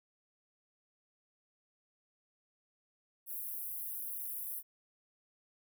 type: high-pass noise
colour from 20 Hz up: pink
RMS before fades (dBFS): -41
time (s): 3.26-4.63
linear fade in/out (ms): 50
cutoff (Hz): 11000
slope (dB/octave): 48
effects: none